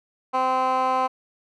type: tone with band-pass filter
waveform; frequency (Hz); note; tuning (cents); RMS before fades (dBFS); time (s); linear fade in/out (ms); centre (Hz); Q
15% pulse; 258.7; C4; -19; -22; 0.33-1.08; 20; 1000; 2.1
effects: none